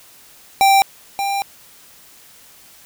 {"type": "tone pair in turn", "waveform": "square", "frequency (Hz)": [784, 794], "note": ["G5", "G5"], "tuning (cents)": [0, 22], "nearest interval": "unison", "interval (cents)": 22, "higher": "second", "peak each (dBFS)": [-10, -19], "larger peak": "first", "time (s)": [[0.61, 0.82], [1.19, 1.42]], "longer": "second", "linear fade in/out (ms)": 0, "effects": ["white hiss -46 dBFS RMS until 2.85 s"]}